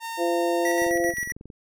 sawtooth tone, 914 Hz, A#5, 34 cents flat, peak -27 dBFS, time 0-0.92 s, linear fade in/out 50 ms
harmonic tone, 171.7 Hz, F3, 29 cents flat, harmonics 2 / 3 / 4, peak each -24 / -26 / -27 dBFS, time 0.17-1.14 s, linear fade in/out 50 ms
square tone with tremolo, 1935 Hz, B6, 36 cents flat, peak -26 dBFS, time 0.65-1.32 s, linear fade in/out 2 ms, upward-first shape square, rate 7.7 Hz, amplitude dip 50%
click train, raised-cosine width 3 ms, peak -29 dBFS, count 16, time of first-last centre 0.82-1.502 s, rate 22 Hz
effects none

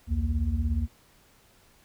sine tone cluster, 64.2 / 81.1 / 232.5 Hz, C2 / E2 / A#3, -32 / -28 / -4 cents, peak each -27 / -26 / -33 dBFS, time 0.07-0.88 s, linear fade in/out 50 ms, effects tanh soft clip ceiling -15 dBFS + pink hiss -60 dBFS RMS until 1.84 s

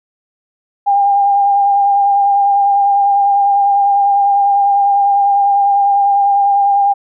sine tone with vibrato, 802 Hz, G5, 39 cents sharp, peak -8 dBFS, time 0.86-6.94 s, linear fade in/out 20 ms, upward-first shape sine, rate 10 Hz, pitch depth 20 cents each way, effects none

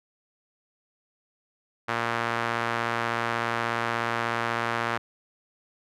sawtooth tone with band-pass filter, 116.54 Hz, A#2, in tune, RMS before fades -28 dBFS, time 1.88-4.98 s, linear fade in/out 10 ms, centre 1400 Hz, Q 1.3, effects none

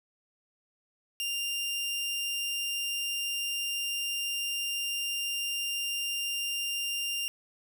sawtooth tone, 2794 Hz, F7, in tune, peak -27 dBFS, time 1.2-7.28 s, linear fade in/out 0 ms, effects none

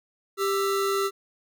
square tone pair together, 394.2 / 1326 Hz, G4 / E6, +10 / +10 cents, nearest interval octave + major sixth, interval 2100 cents, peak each -25 / -29 dBFS, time 0.37-1.11 s, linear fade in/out 50 ms, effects none

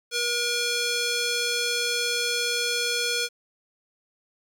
square tone with band-pass filter, 478.6 Hz, A#4, 46 cents sharp, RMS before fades -26 dBFS, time 0.11-3.29 s, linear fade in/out 50 ms, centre 4700 Hz, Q 0.99, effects 8-bit

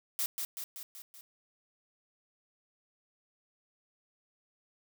blue noise with echo, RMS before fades -32 dBFS, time 0.19-0.26 s, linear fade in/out 0 ms, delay 190 ms, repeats 5, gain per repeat -4 dB, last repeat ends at 1.21 s, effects none

